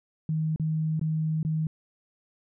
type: tone with dropouts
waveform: sine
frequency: 157.4 Hz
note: D#3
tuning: 20 cents sharp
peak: -24 dBFS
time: 0.29-1.67 s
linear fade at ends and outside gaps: 2 ms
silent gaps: 0.561-0.597 / 0.995-1.013 / 1.43-1.449 s
effects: none